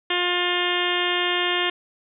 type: harmonic tone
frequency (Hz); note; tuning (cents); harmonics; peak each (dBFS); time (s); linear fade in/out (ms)
354.9; F4; +28; 1 / 2 / 3 / 4 / 5 / 6 / 7 / 8 / 9 / 10; -27 / -31 / -30 / -33 / -28 / -30 / -33 / -28 / -28 / -32; 0.1-1.7; 5
effects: none